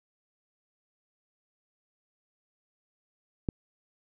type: click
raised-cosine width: 3 ms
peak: -15 dBFS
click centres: 3.488 s
effects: none